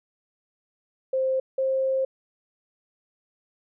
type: tone pair in turn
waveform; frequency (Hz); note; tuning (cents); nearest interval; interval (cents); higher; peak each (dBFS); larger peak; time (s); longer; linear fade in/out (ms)
sine; 525 / 529.9; C5 / C5; +6 / +22; unison; 16; second; -21 / -21; neither; 1.13-1.4 / 1.58-2.05; second; 5
effects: none